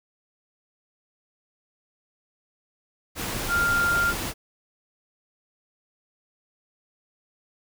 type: tone in noise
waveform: sine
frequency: 1396.9 Hz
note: F6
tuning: in tune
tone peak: -20 dBFS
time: 3.48-4.14 s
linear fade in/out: 50 ms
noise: pink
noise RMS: -30 dBFS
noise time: 3.15-4.34 s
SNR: +7 dB
effects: none